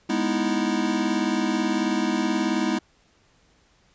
square chord, E major seventh, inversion first, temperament equal, 207.7 / 246.9 / 311.1 / 329.6 Hz, G#3 / B3 / D#4 / E4, 0 / 0 / 0 / 0 cents, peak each -28 dBFS, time 0.09-2.79 s, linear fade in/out 10 ms, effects pink hiss -61 dBFS RMS until 3.94 s + resampled to 16000 Hz

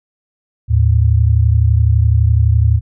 sine tone pair together, 77.78 / 109.65 Hz, D#2 / A2, 0 / -6 cents, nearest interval tritone, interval 594 cents, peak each -11 dBFS, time 0.68-2.81 s, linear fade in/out 50 ms, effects none

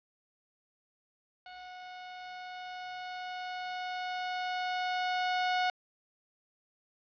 sawtooth tone with level ramp, 731 Hz, F#5, 21 cents flat, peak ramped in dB -42 to -23 dBFS, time 1.46-5.7 s, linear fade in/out 2 ms, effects resampled to 11025 Hz + 10-bit

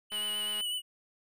square tone with vibrato, 2960 Hz, F#7, in tune, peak -32 dBFS, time 0.1-0.82 s, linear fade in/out 50 ms, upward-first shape sine, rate 8.1 Hz, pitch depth 32 cents each way
click train, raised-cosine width 0.3 ms, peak -29 dBFS, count 104, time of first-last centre 0.12-0.608 s, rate 211 Hz
effects none

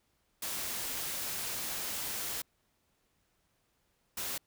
white noise bursts at uneven times, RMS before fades -37 dBFS, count 2, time 0.42-2.42 / 4.17-4.38 s, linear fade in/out 5 ms, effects pink hiss -75 dBFS RMS until 4.46 s

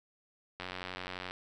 click train, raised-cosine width 0.3 ms, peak -23 dBFS, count 66, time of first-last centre 0.6-1.31 s, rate 91.6 Hz, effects none

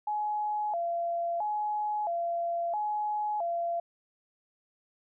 sine tone with vibrato, 759 Hz, F#5, 44 cents sharp, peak -28 dBFS, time 0.07-3.8 s, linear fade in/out 5 ms, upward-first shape square, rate 0.75 Hz, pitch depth 180 cents each way, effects none

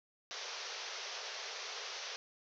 white band-pass noise, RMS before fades -44 dBFS, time 0.31-2.16 s, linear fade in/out 0 ms, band 390 to 6200 Hz, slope 96 dB/octave, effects none

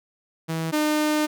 sawtooth tone pair in turn, 162.3 / 303.5 Hz, E3 / D#4, -27 / -43 cents, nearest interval major seventh, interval 1084 cents, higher second, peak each -21 / -16 dBFS, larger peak second, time 0.48-0.72 / 0.72-1.27 s, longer second, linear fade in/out 20 ms, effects none

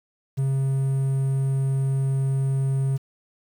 triangle tone with quantisation, 135.1 Hz, C#3, 44 cents flat, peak -18 dBFS, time 0.37-2.98 s, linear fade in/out 20 ms, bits 8, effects none

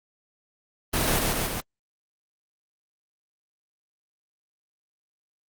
pink noise with echo, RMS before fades -24 dBFS, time 0.93-1.19 s, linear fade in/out 10 ms, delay 140 ms, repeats 3, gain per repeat -2 dB, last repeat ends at 1.61 s, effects Opus 24 kbps

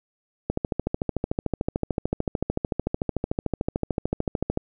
click train, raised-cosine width 2 ms, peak -10 dBFS, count 56, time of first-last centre 0.5-4.574 s, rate 13.5 Hz, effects none

